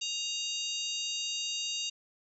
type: harmonic tone with a mistuned harmonic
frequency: 935 Hz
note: A#5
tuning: 5 cents sharp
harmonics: 3 / 4 / 5 / 6 / 7 / 8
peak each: -36 / -38 / -40 / -42 / -43 / -44 dBFS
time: 0.01-1.9 s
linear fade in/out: 10 ms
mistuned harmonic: 6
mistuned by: +100 cents
effects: none